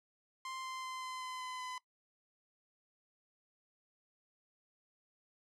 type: tone with pitch steps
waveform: sawtooth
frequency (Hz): 1046.5 / 1040.5 / 1034.5 / 1028.5 / 1022.6 / 1016.7 / 1010.9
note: C6 / C6 / C6 / C6 / C6 / B5 / B5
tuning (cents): 0 / -10 / -20 / -30 / -40 / +50 / +40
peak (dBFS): -38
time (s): 0.45-1.78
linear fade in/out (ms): 2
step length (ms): 190
effects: noise-tail reverb RT60 0.1 s tail -19 dB re dry + low-pass 8000 Hz 12 dB/octave